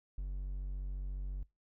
triangle tone, 47.21 Hz, F#1, 36 cents sharp, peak -34 dBFS, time 0.18-1.43 s, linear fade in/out 0 ms, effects noise-tail reverb RT60 0.2 s tail -22 dB re dry

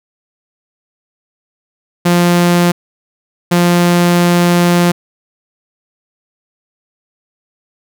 sawtooth tone bursts at uneven times, 174.61 Hz, F3, in tune, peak -4 dBFS, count 2, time 2.05-2.72 / 3.51-4.92 s, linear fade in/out 10 ms, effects none

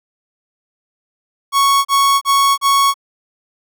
45% pulse tone bursts, 1108.7 Hz, C#6, in tune, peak -10 dBFS, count 4, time 1.52-2.942 s, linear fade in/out 50 ms, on 330 ms, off 34 ms, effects none

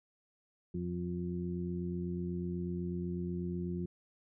harmonic tone, 88.1 Hz, F2, 16 cents sharp, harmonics 1 / 2 / 3 / 4, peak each -42 / -36 / -48 / -41 dBFS, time 0.74-3.86 s, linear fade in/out 5 ms, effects none

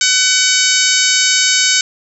harmonic tone with a mistuned harmonic, 753 Hz, F#5, 30 cents sharp, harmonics 2 / 3 / 4 / 5 / 6 / 7 / 8 / 9 / 10, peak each -19 / -19 / -19 / -19 / -19 / -19 / -19 / -19 / -19 dBFS, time 0.01-1.81 s, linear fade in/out 2 ms, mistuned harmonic 9, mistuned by -23 cents, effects none

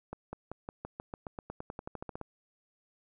accelerating click train, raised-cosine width 1 ms, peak -25 dBFS, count 19, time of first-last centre 0.13-2.213 s, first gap 200 ms, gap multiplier 0.93, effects none

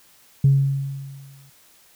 sine tone with exponential decay, 137.6 Hz, C#3, 12 cents flat, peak -9 dBFS, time 0.44-1.5 s, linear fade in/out 5 ms, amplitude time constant 230 ms, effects tanh soft clip ceiling -7 dBFS + white hiss -54 dBFS RMS until 1.95 s

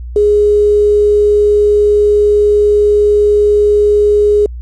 sine tone with quantisation, 415.3 Hz, G#4, in tune, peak -6 dBFS, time 0.16-4.46 s, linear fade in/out 2 ms, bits 6, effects added 60 Hz sine -22 dBFS peak until 4.61 s + resampled to 22050 Hz

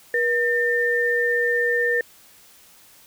sine tone pair together, 479.9 / 1804 Hz, B4 / A6, -50 / +43 cents, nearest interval octave + major seventh, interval 2293 cents, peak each -22 / -20 dBFS, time 0.14-2.01 s, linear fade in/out 2 ms, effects white hiss -51 dBFS RMS until 3.06 s

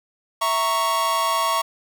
45% pulse chord, A# diminished, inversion second, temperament equal, 659.3 / 932.3 / 1108.7 Hz, E5 / A#5 / C#6, 0 / 0 / 0 cents, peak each -27 / -25 / -21 dBFS, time 0.41-1.62 s, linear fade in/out 10 ms, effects 8-bit

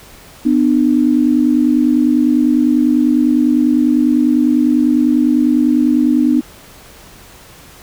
sine tone pair together, 250 / 300 Hz, B3 / D4, +21 / +37 cents, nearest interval minor third, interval 316 cents, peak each -12 dBFS, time 0.45-6.41 s, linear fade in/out 10 ms, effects pink hiss -40 dBFS RMS until 7.82 s

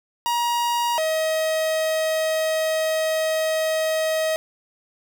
45% pulse tone pair in turn, 950 / 634 Hz, A#5 / D#5, +33 / +32 cents, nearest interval perfect fifth, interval 701 cents, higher first, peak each -20 / -20 dBFS, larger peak neither, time 0.26-0.98 / 0.98-4.36 s, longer second, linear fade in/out 0 ms, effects none

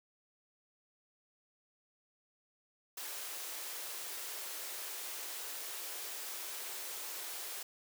white high-pass noise, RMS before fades -43 dBFS, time 2.97-7.63 s, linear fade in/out 5 ms, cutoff 330 Hz, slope 48 dB/octave, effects none

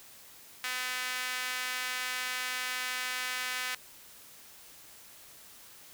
sawtooth tone with high-pass filter, 252.9 Hz, B3, 41 cents sharp, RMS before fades -35 dBFS, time 0.64-3.75 s, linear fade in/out 2 ms, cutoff 1800 Hz, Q 1.4, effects white hiss -53 dBFS RMS until 5.93 s

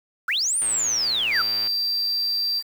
sine linear two-way sweep, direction up then down, 1244.5 to 9350 to 1244.5 Hz, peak -20 dBFS, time 0.28-1.42 s, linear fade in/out 5 ms, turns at 0.58 s
click train, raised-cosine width 0.3 ms, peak -21 dBFS, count 121, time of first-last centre 0.62-1.673 s, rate 114 Hz
triangle tone, 4697 Hz, D8, 1 cent flat, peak -20 dBFS, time 1.31-2.63 s, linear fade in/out 50 ms
effects 7-bit

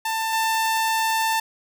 sawtooth tone with level steps, 891 Hz, A5, 22 cents sharp, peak -19 / -16 dBFS, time 0.05-1.4 s, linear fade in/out 5 ms, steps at 0.33 s, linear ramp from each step 2 ms, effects none

